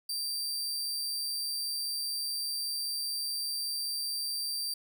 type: tone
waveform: sawtooth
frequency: 4689 Hz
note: D8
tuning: 4 cents flat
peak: -29 dBFS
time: 0.09-4.74 s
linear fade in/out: 5 ms
effects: none